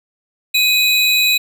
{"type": "tone pair together", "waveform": "square", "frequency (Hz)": [2510, 3944], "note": ["D#7", "B7"], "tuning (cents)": [15, -3], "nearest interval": "minor sixth", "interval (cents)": 782, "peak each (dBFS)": -15, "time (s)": [0.54, 1.38], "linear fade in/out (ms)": 10, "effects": []}